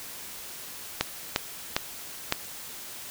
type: clicks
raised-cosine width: 0.2 ms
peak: -5 dBFS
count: 4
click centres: 1.01 / 1.361 / 1.765 / 2.324 s
effects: white hiss -41 dBFS RMS until 3.1 s